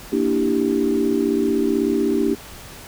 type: chord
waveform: sine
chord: E half-diminished seventh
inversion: second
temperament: equal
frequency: 233.1 / 293.7 / 329.6 / 392 Hz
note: Bb3 / D4 / E4 / G4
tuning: 0 / 0 / 0 / 0 cents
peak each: -23 / -21 / -24 / -21 dBFS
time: 0.12-2.35 s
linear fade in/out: 10 ms
effects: pink hiss -39 dBFS RMS until 2.87 s